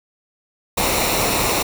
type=noise with comb filter; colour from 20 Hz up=pink; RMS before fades=-19 dBFS; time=0.77-1.63 s; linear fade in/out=10 ms; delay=0.62 ms; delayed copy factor=-0.55; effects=none